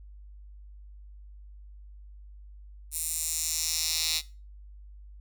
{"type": "tone with high-pass filter sweep", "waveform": "10% pulse", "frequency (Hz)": 159.7, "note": "D#3", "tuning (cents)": 45, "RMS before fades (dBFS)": -30, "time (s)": [2.91, 4.22], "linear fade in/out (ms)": 50, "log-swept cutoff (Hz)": [9400, 4100], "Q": 2.1, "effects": ["noise-tail reverb RT60 0.3 s tail -17 dB re dry", "added 50 Hz sine -45 dBFS peak until 5.2 s"]}